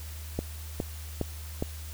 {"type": "click train", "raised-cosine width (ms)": 2, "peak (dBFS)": -15, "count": 4, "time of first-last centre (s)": [0.39, 1.625], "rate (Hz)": 2.43, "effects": ["added 77 Hz sine -38 dBFS peak until 1.93 s", "white hiss -47 dBFS RMS until 1.93 s"]}